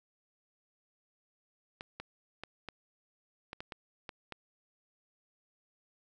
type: clicks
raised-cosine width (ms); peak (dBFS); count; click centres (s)
0.3; -25; 9; 1.809 / 2 / 2.436 / 2.687 / 3.531 / 3.605 / 3.722 / 4.092 / 4.323
effects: none